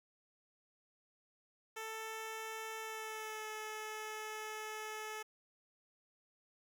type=tone with pitch glide; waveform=10% pulse; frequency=442.2 to 431.9 Hz; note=A4 to A4; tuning=+9 to -32 cents; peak=-34 dBFS; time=1.76-5.23 s; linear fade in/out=10 ms; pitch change=-41 cents; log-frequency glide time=2.79-3.48 s; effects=12-bit